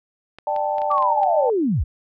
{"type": "clicks", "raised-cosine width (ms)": 0.3, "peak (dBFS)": -23, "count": 8, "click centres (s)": [0.386, 0.563, 0.783, 0.818, 0.915, 0.981, 1.025, 1.233]}
{"type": "chord", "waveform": "sine", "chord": "D suspended fourth", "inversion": "none", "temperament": "equal with one note detuned", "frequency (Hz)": [594.5, 784, 880], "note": ["D5", "G5", "A5"], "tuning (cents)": [21, 0, 0], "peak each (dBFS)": -24, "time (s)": [0.47, 1.5], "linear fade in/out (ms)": 2}
{"type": "linear sweep", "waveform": "sine", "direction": "down", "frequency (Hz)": [1188, 43.65], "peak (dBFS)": -17, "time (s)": [0.9, 1.84], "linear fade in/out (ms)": 10}
{"effects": []}